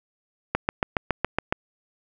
click train, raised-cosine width 0.5 ms, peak -6 dBFS, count 8, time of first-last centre 0.55-1.525 s, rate 7.18 Hz, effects none

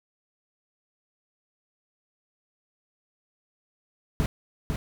brown noise with echo, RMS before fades -24 dBFS, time 4.2-4.26 s, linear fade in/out 0 ms, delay 500 ms, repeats 1, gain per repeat -4 dB, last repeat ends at 4.76 s, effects none

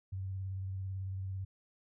sine tone with vibrato, 95.4 Hz, G2, 47 cents flat, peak -36 dBFS, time 0.12-1.45 s, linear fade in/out 10 ms, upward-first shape sine, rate 18 Hz, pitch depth 29 cents each way, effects none

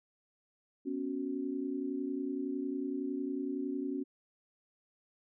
sine chord, B suspended second, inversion none, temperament just, 246.9 / 277.8 / 370.4 Hz, B3 / C#4 / F#4, 0 / +4 / +2 cents, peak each -40 / -35 / -40 dBFS, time 0.85-4.04 s, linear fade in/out 20 ms, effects none

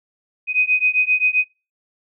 sine beating tone pair, 2500 / 2507.6 Hz, D#7 / D#7, +8 / +13 cents, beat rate 7.6 Hz, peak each -18 dBFS, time 0.47-1.45 s, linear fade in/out 50 ms, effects noise-tail reverb RT60 0.3 s tail -25 dB re dry

